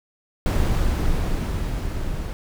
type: noise with level ramp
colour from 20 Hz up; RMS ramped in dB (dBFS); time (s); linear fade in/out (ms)
brown; -18 to -28; 0.46-2.33; 0
effects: none